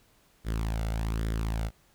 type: tone with flanger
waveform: sawtooth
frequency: 55 Hz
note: A1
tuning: in tune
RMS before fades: -30 dBFS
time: 0.44-1.71 s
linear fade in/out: 50 ms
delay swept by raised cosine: 0.56 to 1.45 ms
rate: 1.2 Hz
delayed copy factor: +0.55
effects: pink hiss -64 dBFS RMS until 1.94 s